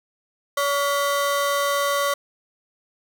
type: ring-modulated tone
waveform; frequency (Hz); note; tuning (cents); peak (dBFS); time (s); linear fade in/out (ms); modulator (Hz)
35% pulse; 850; G#5; +40; -15; 0.57-2.14; 5; 282
effects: 9-bit